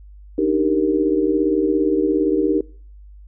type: chord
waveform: sine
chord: Eb major seventh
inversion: third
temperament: equal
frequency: 293.7 / 311.1 / 392 / 466.2 Hz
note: D4 / Eb4 / G4 / Bb4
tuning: 0 / 0 / 0 / 0 cents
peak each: -24 / -19 / -20 / -22 dBFS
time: 0.38-2.61 s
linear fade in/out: 5 ms
effects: noise-tail reverb RT60 0.5 s tail -25 dB re dry + added 50 Hz sine -39 dBFS peak until 3.27 s